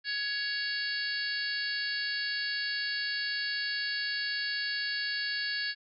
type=harmonic tone with a mistuned harmonic; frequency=559 Hz; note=C#5; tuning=14 cents sharp; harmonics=3 / 4 / 5 / 6 / 7 / 8 / 9; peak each=-33 / -44 / -42 / -45 / -43 / -35 / -44 dBFS; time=0.04-5.75 s; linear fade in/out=50 ms; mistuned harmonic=6; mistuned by=-17 cents; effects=none